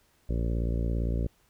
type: harmonic tone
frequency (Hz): 57.6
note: A#1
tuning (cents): -20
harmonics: 1 / 2 / 3 / 4 / 5 / 6 / 7 / 8 / 9 / 10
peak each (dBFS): -27 / -33 / -37 / -39 / -41 / -43 / -44 / -45 / -46 / -47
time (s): 0.29-1.27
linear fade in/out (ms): 5
effects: pink hiss -66 dBFS RMS until 1.49 s